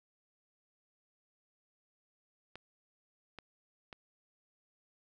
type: clicks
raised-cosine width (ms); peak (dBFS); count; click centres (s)
0.3; -30; 3; 2.556 / 3.387 / 3.928
effects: none